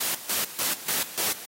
white noise with tremolo, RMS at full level -26 dBFS, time 0-1.46 s, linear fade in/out 10 ms, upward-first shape square, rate 3.4 Hz, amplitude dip 80%, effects high-pass 150 Hz 12 dB/octave + AAC 48 kbps

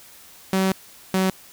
sawtooth tone pair in turn, 190.2 / 188.56 Hz, F#3 / F#3, +48 / +33 cents, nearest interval unison, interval 15 cents, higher first, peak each -14 dBFS, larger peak neither, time 0.53-0.72 / 1.14-1.3 s, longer first, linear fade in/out 2 ms, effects white hiss -47 dBFS RMS until 1.52 s

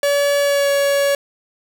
45% pulse tone with pitch glide, 570 to 562.5 Hz, C#5 to C#5, +48 to +25 cents, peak -14 dBFS, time 0.03-1.15 s, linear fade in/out 2 ms, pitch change -23 cents, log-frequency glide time 0.4-0.69 s, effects none

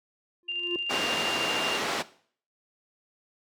triangle tone with exponential growth, 350 Hz, F4, 4 cents sharp, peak -24 dBFS, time 0.43-0.76 s, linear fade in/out 1 ms, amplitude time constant 71 ms
sine tone with tremolo, 2794 Hz, F7, in tune, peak -28 dBFS, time 0.48-1.78 s, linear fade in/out 10 ms, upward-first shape square, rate 13 Hz, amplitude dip 35%
pink band-pass noise, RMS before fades -30 dBFS, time 0.89-2.03 s, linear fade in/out 20 ms, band 310 to 5000 Hz, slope 12 dB/octave
effects noise-tail reverb RT60 0.5 s tail -17 dB re dry

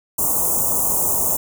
white band-stop noise, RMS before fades -19 dBFS, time 0.18-1.37 s, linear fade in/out 10 ms, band 1100 to 6700 Hz, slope 48 dB/octave, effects none

